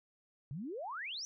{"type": "exponential sweep", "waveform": "sine", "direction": "up", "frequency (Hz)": [125.8, 6070], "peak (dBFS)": -39, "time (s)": [0.51, 1.25], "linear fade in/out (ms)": 0, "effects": []}